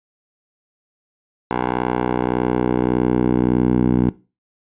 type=tone with band-pass filter sweep; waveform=10% pulse; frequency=61.74 Hz; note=B1; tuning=in tune; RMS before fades=-18 dBFS; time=1.51-4.09 s; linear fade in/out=0 ms; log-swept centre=800 to 230 Hz; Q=1.1; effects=noise-tail reverb RT60 0.3 s tail -19 dB re dry + resampled to 8000 Hz